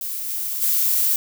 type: noise with level steps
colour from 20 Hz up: violet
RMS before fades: -28 / -26 / -19 dBFS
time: 0.01-1.16 s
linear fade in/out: 2 ms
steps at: 0.28 / 0.61 s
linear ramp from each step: 20 ms
effects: none